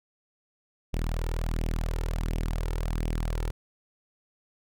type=tone with flanger; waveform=sawtooth; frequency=40.23 Hz; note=E1; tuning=41 cents flat; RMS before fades=-29 dBFS; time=0.93-3.51 s; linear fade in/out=10 ms; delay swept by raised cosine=0.34 to 2.24 ms; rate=1.4 Hz; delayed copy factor=+0.55; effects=none